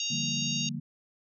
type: harmonic tone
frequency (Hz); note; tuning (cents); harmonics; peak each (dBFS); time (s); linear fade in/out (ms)
932.3; A#5; 0; 3 / 4 / 5 / 6 / 7; -34 / -35 / -38 / -40 / -35; 0-0.69; 2
type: chord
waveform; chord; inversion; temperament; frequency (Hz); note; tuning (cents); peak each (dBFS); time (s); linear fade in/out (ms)
sine; G minor seventh; second; equal; 146.83 / 174.61 / 196 / 233.1; D3 / F3 / G3 / Bb3; 0 / 0 / 0 / 0; -36 / -40 / -40 / -36; 0.1-0.8; 10
effects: none